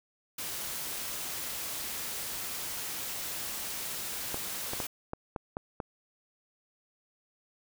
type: noise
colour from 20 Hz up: white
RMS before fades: -37 dBFS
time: 0.38-4.87 s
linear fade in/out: 5 ms
type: clicks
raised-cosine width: 1 ms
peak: -20 dBFS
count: 7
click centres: 4.344 / 4.734 / 4.802 / 5.134 / 5.362 / 5.569 / 5.802 s
effects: none